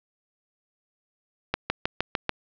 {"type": "accelerating click train", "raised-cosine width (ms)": 0.3, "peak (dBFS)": -7, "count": 6, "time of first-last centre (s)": [1.54, 2.293], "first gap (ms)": 160, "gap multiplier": 0.97, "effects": ["low-pass 5000 Hz 12 dB/octave"]}